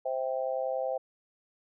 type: chord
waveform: sine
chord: C major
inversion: none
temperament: just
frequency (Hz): 523.3 / 654.1 / 784.9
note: C5 / E5 / G5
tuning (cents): 0 / -14 / +2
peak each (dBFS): -31 / -34 / -36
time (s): 0.05-0.98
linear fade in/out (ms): 10
effects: none